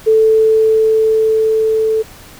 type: tone with level ramp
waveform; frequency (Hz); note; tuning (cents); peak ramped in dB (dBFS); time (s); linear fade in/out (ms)
sine; 440; A4; 0; -6 to -11; 0.06-2.03; 20
effects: pink hiss -38 dBFS RMS until 2.39 s